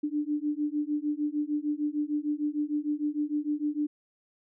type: beating tone pair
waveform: sine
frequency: 293.7 / 300.3 Hz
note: D4 / D4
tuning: 0 / +39 cents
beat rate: 6.6 Hz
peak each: -30 dBFS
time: 0.03-3.87 s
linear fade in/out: 10 ms
effects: none